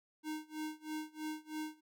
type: tone with tremolo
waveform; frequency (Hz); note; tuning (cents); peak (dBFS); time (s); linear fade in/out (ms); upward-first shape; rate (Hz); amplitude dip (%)
square; 309.1; D#4; -11; -38; 0.23-1.81; 50; sine; 3.1; 95
effects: none